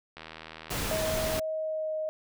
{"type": "click train", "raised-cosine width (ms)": 0.3, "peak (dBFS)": -26, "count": 69, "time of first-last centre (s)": [0.17, 1.02], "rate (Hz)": 80}
{"type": "noise", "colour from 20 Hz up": "pink", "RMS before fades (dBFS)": -32, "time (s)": [0.7, 1.4], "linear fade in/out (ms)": 10}
{"type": "tone with pitch glide", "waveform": "sine", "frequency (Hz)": [634, 624.5], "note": ["D#5", "D#5"], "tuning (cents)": [32, 6], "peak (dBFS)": -29, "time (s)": [0.91, 2.09], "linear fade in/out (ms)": 0, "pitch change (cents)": -26, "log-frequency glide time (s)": [1.31, 1.94]}
{"effects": []}